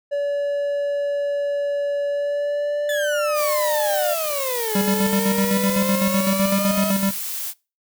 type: tone with pitch glide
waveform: triangle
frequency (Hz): 572 to 600.8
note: D5 to D5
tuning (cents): -46 to +39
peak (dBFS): -18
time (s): 0.11-4.15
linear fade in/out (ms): 20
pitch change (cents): +85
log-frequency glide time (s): 2.08-3.59
type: exponential two-way sweep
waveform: 35% pulse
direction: down then up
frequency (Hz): 1760 to 415.3 to 642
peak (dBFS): -22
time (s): 2.89-6.91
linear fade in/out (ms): 2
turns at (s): 4.77
type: noise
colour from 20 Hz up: blue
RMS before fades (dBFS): -28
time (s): 3.34-7.54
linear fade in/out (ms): 50
type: tone with tremolo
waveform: square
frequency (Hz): 196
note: G3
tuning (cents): 0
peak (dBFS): -18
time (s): 4.75-7.11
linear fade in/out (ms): 5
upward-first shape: square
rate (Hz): 7.9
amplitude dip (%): 55
effects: noise-tail reverb RT60 0.3 s tail -24 dB re dry